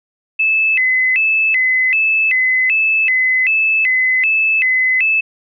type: tone with vibrato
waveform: sine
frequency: 2305 Hz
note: D7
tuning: 33 cents flat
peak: -11 dBFS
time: 0.39-5.21 s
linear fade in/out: 10 ms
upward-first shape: square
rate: 1.3 Hz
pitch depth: 220 cents each way
effects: none